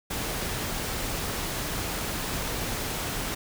pink noise, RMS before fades -31 dBFS, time 0.1-3.35 s, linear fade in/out 10 ms, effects none

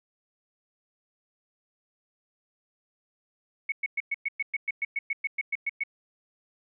sine tone bursts, 2211 Hz, C#7, 5 cents flat, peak -25 dBFS, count 16, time 3.69-5.836 s, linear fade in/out 5 ms, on 31 ms, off 110 ms, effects none

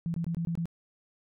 sine tone bursts, 168 Hz, E3, 33 cents sharp, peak -28 dBFS, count 6, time 0.06-0.656 s, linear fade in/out 0 ms, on 81 ms, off 22 ms, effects none

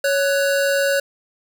square tone pair together, 557 / 1487 Hz, C#5 / F#6, +8 / +8 cents, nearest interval octave + perfect fourth, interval 1700 cents, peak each -18 / -23 dBFS, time 0.04-1 s, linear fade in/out 5 ms, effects 9-bit

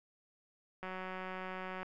click train, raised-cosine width 0.5 ms, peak -28 dBFS, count 187, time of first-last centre 0.83-1.83 s, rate 186 Hz, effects none

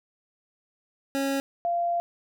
25% pulse / sine tone pair in turn, 274.2 / 690.5 Hz, C#4 / F5, -19 / -20 cents, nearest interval octave + major third, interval 1599 cents, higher second, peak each -21 / -23 dBFS, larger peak first, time 1.15-1.4 / 1.65-2 s, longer second, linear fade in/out 0 ms, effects none

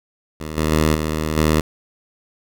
10% pulse tone with level steps, 77.78 Hz, D#2, in tune, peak -19 / -9 / -6 / -12 / -6 dBFS, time 0.4-1.61 s, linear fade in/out 5 ms, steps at 0.57 / 0.72 / 0.95 / 1.37 s, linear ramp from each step 2 ms, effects none

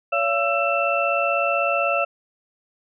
sine tone cluster, 566 / 682 / 1330 / 2673 Hz, C#5 / F5 / E6 / E7, +36 / -41 / +15 / +23 cents, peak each -24 dBFS, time 0.12-2.05 s, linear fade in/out 10 ms, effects none

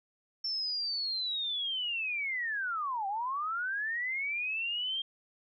sine linear two-way sweep, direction down then up, 5410 to 765 to 3209 Hz, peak -31 dBFS, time 0.44-5.02 s, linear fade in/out 5 ms, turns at 3.07 s, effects none

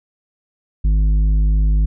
triangle tone with tanh clipping, 51.7 Hz, G#1, 7 cents flat, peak -13 dBFS, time 0.84-1.86 s, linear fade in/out 10 ms, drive 12 dB, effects none

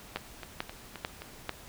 two click trains, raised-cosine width 0.3 ms, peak -24 / -15 dBFS, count 5 / 4, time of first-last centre 0.17-1.22 / 0.16-1.493 s, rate 3.81 / 2.25 Hz, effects pink hiss -50 dBFS RMS until 1.68 s

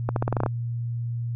accelerating click train, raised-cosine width 1 ms, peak -10 dBFS, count 9, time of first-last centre 0.09-0.462 s, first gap 72 ms, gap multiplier 0.87, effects added 118 Hz sine -26 dBFS peak until 1.35 s

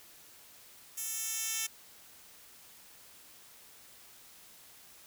10% pulse tone with high-pass filter sweep, 445 Hz, A4, 20 cents sharp, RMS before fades -36 dBFS, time 0.97-1.67 s, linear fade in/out 10 ms, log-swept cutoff 8700 to 4500 Hz, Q 0.9, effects white hiss -56 dBFS RMS until 5.06 s

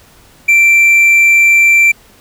triangle tone, 2349 Hz, D7, in tune, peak -3 dBFS, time 0.48-1.92 s, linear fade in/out 10 ms, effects pink hiss -44 dBFS RMS until 2.2 s

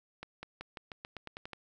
accelerating click train, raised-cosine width 0.3 ms, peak -26 dBFS, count 11, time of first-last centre 0.23-1.533 s, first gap 200 ms, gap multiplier 0.9, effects none

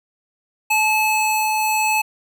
square tone pair together, 862.8 / 2589 Hz, A5 / E7, -34 / -32 cents, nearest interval octave + perfect fifth, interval 1902 cents, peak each -19 / -20 dBFS, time 0.7-2.02 s, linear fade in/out 10 ms, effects none

